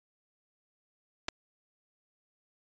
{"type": "clicks", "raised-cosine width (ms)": 0.2, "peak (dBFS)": -16, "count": 2, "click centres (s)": [1.284, 1.287], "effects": ["resampled to 16000 Hz"]}